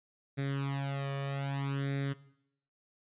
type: tone with flanger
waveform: sawtooth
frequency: 138.59 Hz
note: C#3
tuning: in tune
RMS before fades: -34 dBFS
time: 0.37-2.14 s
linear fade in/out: 20 ms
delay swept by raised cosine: 0.51 to 1.71 ms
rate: 0.63 Hz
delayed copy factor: +0.8
effects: noise-tail reverb RT60 0.7 s tail -17 dB re dry + resampled to 8000 Hz